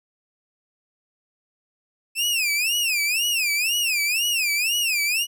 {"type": "tone with vibrato", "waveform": "sawtooth", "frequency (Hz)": 2587, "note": "E7", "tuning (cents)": -33, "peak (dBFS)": -17, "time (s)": [2.15, 5.27], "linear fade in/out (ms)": 50, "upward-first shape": "sine", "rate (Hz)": 2, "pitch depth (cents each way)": 210, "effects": []}